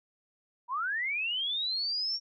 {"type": "linear sweep", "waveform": "sine", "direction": "up", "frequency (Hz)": [930, 5588], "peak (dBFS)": -29, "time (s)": [0.68, 2.2], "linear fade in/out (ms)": 50, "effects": []}